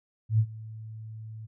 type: tone with ADSR envelope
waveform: sine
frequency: 110 Hz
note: A2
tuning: in tune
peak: -17 dBFS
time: 0.29-1.47 s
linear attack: 100 ms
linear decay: 66 ms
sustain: -21 dB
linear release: 21 ms
effects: none